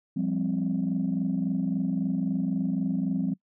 sine chord, F suspended second, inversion none, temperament equal with one note detuned, 174.61 / 198.28 / 261.6 Hz, F3 / G3 / C4, 0 / +20 / 0 cents, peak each -28 dBFS, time 0.16-3.34 s, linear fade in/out 10 ms, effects noise-tail reverb RT60 0.1 s tail -23 dB re dry + tanh soft clip ceiling -18 dBFS

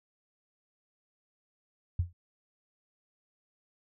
sine tone with exponential decay, 87.31 Hz, F2, in tune, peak -22 dBFS, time 1.99-2.13 s, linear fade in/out 5 ms, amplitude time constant 29 ms, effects none

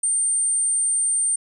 sine tone, 8870 Hz, C#9, in tune, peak -18 dBFS, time 0.03-1.36 s, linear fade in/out 5 ms, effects none

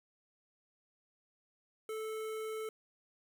square tone with notch filter, 437.5 Hz, A4, 10 cents flat, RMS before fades -40 dBFS, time 1.89-2.69 s, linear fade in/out 2 ms, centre 4700 Hz, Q 1.3, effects none

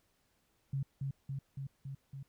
sine tone with echo, 136.8 Hz, C#3, 23 cents flat, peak -32 dBFS, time 0.73-0.83 s, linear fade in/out 5 ms, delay 280 ms, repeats 5, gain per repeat -2 dB, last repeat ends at 2.23 s, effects pink hiss -75 dBFS RMS until 2.28 s

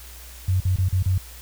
sine tone with dropouts, 93 Hz, F#2, 9 cents sharp, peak -17 dBFS, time 0.48-1.18 s, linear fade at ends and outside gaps 5 ms, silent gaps 0.603-0.651 / 0.761-0.784 / 0.887-0.926 / 1.027-1.058 s, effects added 60 Hz sine -41 dBFS peak until 1.41 s + white hiss -44 dBFS RMS until 1.41 s

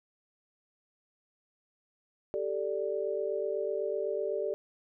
sine chord, G suspended second, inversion none, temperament equal, 392 / 440 / 587.3 Hz, G4 / A4 / D5, 0 / 0 / 0 cents, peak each -34 dBFS, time 2.34-4.54 s, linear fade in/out 0 ms, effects none

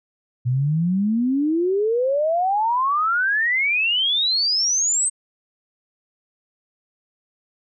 sine exponential sweep, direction up, 119.6 to 8400 Hz, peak -17 dBFS, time 0.45-5.1 s, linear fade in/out 20 ms, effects none

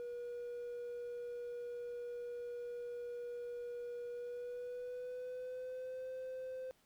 triangle tone with pitch glide, 481.7 to 516.3 Hz, B4 to C5, -43 to -23 cents, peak -39 dBFS, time 0-6.71 s, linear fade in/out 0 ms, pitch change +120 cents, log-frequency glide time 4.1-6.09 s, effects tanh soft clip ceiling -36 dBFS + pink hiss -72 dBFS RMS until 6.85 s

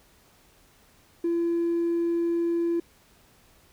sine tone with hard clipping, 339.1 Hz, E4, 49 cents sharp, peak -23 dBFS, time 1.24-2.8 s, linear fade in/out 5 ms, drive 1 dB, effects pink hiss -59 dBFS RMS until 3.72 s

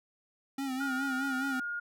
square tone with vibrato, 266.2 Hz, C4, 30 cents sharp, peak -33 dBFS, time 0.58-1.6 s, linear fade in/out 5 ms, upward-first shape sine, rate 4.8 Hz, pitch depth 64 cents each way
sine tone, 1425 Hz, F6, 34 cents sharp, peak -33 dBFS, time 0.8-1.8 s, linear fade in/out 10 ms
effects none

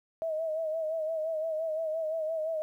sine tone with vibrato, 637 Hz, D#5, 41 cents sharp, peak -29 dBFS, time 0.22-2.62 s, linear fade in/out 0 ms, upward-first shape sine, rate 5.8 Hz, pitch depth 55 cents each way, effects 11-bit

